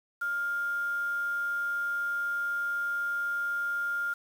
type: tone with quantisation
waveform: sine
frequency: 1404 Hz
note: F6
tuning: 9 cents sharp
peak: -28 dBFS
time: 0.21-4.14 s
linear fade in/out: 10 ms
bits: 8
effects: none